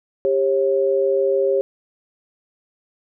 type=tone pair together; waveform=sine; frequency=396.5 / 543.1 Hz; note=G4 / C#5; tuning=+20 / -36 cents; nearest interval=perfect fourth; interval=544 cents; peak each=-18 dBFS; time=0.25-1.61 s; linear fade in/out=0 ms; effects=none